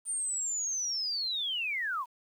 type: linear sweep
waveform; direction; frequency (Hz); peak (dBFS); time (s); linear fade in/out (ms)
sine; down; 9060 to 914; -30; 0.05-2.06; 50
effects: 10-bit